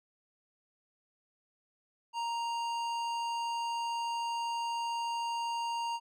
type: tone with hard clipping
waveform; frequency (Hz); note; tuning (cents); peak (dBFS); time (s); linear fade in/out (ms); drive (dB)
triangle; 933; A#5; +1; -34; 2.13-6; 50; 17
effects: none